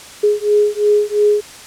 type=beating tone pair; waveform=sine; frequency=415.3 / 418.2 Hz; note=G#4 / G#4; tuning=0 / +12 cents; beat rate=2.9 Hz; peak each=-14 dBFS; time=0.23-1.41 s; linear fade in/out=10 ms; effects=white hiss -36 dBFS RMS until 1.66 s + low-pass 9000 Hz 12 dB/octave